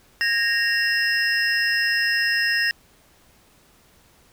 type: tone cluster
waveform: triangle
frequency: 1638 / 1855 / 2749 / 5140 Hz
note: G#6 / A#6 / F7 / E8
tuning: -24 / -9 / -28 / -45 cents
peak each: -25 / -19 / -27 / -25 dBFS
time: 0.21-2.71 s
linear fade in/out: 0 ms
effects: pink hiss -56 dBFS RMS until 4.32 s